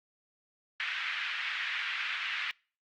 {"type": "band-pass noise", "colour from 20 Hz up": "pink", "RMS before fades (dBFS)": -35, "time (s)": [0.8, 2.51], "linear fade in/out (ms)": 0, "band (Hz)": [1600, 3000], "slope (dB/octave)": 24, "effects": ["noise-tail reverb RT60 0.4 s tail -26 dB re dry", "Opus 48 kbps"]}